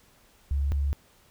sine tone pair in turn, 70.1 / 70.5 Hz, C#2 / C#2, +20 / +30 cents, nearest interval unison, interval 10 cents, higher second, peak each -23 dBFS, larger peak neither, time 0.51-0.72 / 0.72-0.93 s, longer neither, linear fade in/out 0 ms, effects pink hiss -60 dBFS RMS until 1.3 s

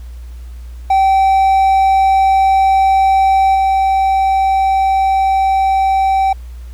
triangle tone with level steps, 773 Hz, G5, 24 cents flat, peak -6 / -8 dBFS, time 0.9-6.33 s, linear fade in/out 5 ms, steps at 3.54 s, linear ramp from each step 20 ms, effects added 60 Hz sine -27 dBFS peak until 6.73 s + pink hiss -49 dBFS RMS until 6.73 s

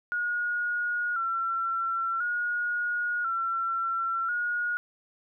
sine tone with vibrato, 1396.9 Hz, F6, in tune, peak -26 dBFS, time 0.12-4.77 s, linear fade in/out 0 ms, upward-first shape square, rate 0.48 Hz, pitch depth 55 cents each way, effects none

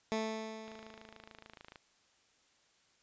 15% pulse tone with exponential decay, 220 Hz, A3, in tune, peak -25 dBFS, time 0.12-1.55 s, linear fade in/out 0 ms, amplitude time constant 310 ms
click train, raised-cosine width 0.3 ms, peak -34 dBFS, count 30, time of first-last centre 0.68-1.758 s, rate 26.9 Hz
effects white hiss -70 dBFS RMS until 3.02 s + resampled to 16000 Hz

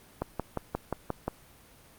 click train, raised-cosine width 1 ms, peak -15 dBFS, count 7, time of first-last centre 0.22-1.28 s, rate 5.66 Hz, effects pink hiss -56 dBFS RMS until 1.98 s + Opus 32 kbps

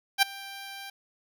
10% pulse tone with ADSR envelope, 788 Hz, G5, 9 cents sharp, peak -8 dBFS, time 0.18-0.9 s, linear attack 43 ms, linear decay 10 ms, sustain -23 dB, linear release 4 ms, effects none

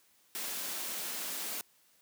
white high-pass noise, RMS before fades -38 dBFS, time 0.35-1.61 s, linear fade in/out 0 ms, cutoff 170 Hz, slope 48 dB/octave, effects white hiss -67 dBFS RMS until 2.01 s + high-pass 100 Hz 12 dB/octave

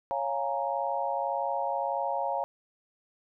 sine chord, Bb minor seventh, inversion first, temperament equal, 554.4 / 698.5 / 830.6 / 932.3 Hz, Db5 / F5 / Ab5 / Bb5, 0 / 0 / 0 / 0 cents, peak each -33 dBFS, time 0.11-2.44 s, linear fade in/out 0 ms, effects none

